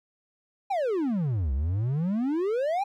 triangle exponential two-way sweep, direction down then up, 830.6 to 63.5 to 830.6 Hz, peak -22 dBFS, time 0.7-2.84 s, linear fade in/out 10 ms, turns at 1.53 s, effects none

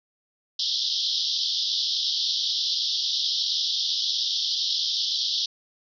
pink band-pass noise, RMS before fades -26 dBFS, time 0.59-5.46 s, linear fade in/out 5 ms, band 3200 to 5500 Hz, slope 96 dB/octave, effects none

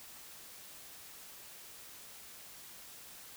silence, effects white hiss -52 dBFS RMS until 3.36 s

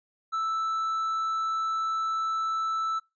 triangle tone, 1318.5 Hz, E6, in tune, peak -24 dBFS, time 0.32-3 s, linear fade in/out 20 ms, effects noise-tail reverb RT60 0.2 s tail -22 dB re dry + resampled to 16000 Hz

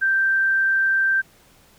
sine tone, 1568 Hz, G6, in tune, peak -16 dBFS, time 0.01-1.22 s, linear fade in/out 20 ms, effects pink hiss -54 dBFS RMS until 1.78 s

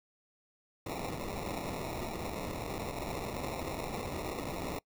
white noise with sample-and-hold, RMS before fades -38 dBFS, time 0.86-4.79 s, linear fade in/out 2 ms, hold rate 1575 Hz, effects noise-tail reverb RT60 0.1 s tail -24 dB re dry

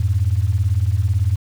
sine beating tone pair, 87.31 / 105.31 Hz, F2 / G#2, 0 / +25 cents, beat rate 18 Hz, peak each -17 dBFS, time 0-1.36 s, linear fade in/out 5 ms, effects tanh soft clip ceiling -7 dBFS + 7-bit

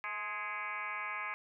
sine tone with frequency modulation, 1661.2 Hz, G#6, in tune, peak -36 dBFS, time 0.04-1.34 s, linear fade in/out 0 ms, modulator 204 Hz, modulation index 3.7, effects none

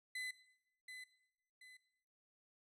35% pulse tone with echo, 2016 Hz, B6, 35 cents sharp, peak -40 dBFS, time 0.15-0.31 s, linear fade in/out 5 ms, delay 730 ms, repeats 2, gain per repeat -8 dB, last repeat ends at 1.77 s, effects noise-tail reverb RT60 0.8 s tail -17 dB re dry + low-pass 12000 Hz 12 dB/octave

